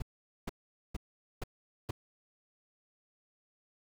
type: noise bursts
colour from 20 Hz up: brown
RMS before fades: -35 dBFS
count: 5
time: 0-1.91 s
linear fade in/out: 5 ms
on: 22 ms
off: 450 ms
effects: none